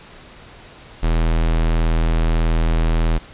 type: tone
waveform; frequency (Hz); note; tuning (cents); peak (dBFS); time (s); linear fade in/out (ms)
square; 40.8; E1; -17; -15; 1.02-3.19; 20
effects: pink hiss -42 dBFS RMS until 3.33 s + resampled to 8000 Hz